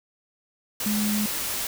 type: tone in noise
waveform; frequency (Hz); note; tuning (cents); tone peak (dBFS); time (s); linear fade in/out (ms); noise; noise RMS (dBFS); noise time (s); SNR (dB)
sine; 210; G#3; +19; -23; 0.86-1.26; 2; white; -29; 0.8-1.67; +3
effects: none